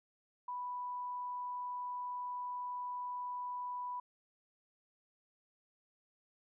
sine tone, 987.8 Hz, B5, in tune, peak -38 dBFS, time 0.48-4 s, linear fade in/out 5 ms, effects none

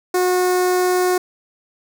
sawtooth tone with notch filter, 363.5 Hz, F#4, 31 cents flat, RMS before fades -17 dBFS, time 0.14-1.18 s, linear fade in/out 5 ms, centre 3000 Hz, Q 0.99, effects none

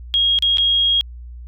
sine tone with dropouts, 3272 Hz, G#7, 26 cents flat, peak -13 dBFS, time 0.14-1.01 s, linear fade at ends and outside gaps 0 ms, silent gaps 0.388-0.424 / 0.572-0.583 s, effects added 60 Hz sine -32 dBFS peak until 1.47 s

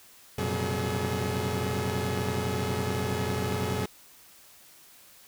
sawtooth tone cluster, 90.5 / 118.9 / 130.9 / 190.7 / 425.2 Hz, F#2 / A#2 / C3 / G3 / G#4, -38 / +35 / +1 / -47 / +41 cents, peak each -29 / -30 / -32 / -31 / -29 dBFS, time 0.38-3.86 s, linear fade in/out 5 ms, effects white hiss -54 dBFS RMS until 5.27 s

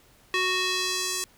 square tone with band-pass filter sweep, 370 Hz, F#4, in tune, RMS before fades -27 dBFS, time 0.34-1.24 s, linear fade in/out 0 ms, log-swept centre 2500 to 7800 Hz, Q 1.2, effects pink hiss -58 dBFS RMS until 1.37 s

